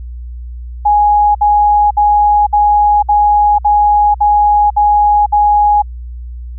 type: tone bursts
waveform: sine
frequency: 830.6 Hz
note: G#5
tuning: in tune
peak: -6 dBFS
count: 9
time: 0.85-5.822 s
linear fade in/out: 10 ms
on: 500 ms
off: 59 ms
effects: added 60 Hz sine -23 dBFS peak until 6.58 s